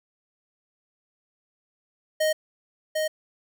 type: tone with echo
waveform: square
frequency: 622.3 Hz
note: D#5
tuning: in tune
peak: -21 dBFS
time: 2.2-2.33 s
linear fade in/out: 10 ms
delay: 750 ms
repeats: 1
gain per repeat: -3 dB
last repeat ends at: 3.08 s
effects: none